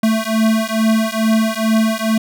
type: beating tone pair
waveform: square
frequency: 220 / 222.3 Hz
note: A3 / A3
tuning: 0 / +18 cents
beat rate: 2.3 Hz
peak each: -17 dBFS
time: 0.03-2.18 s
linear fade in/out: 5 ms
effects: none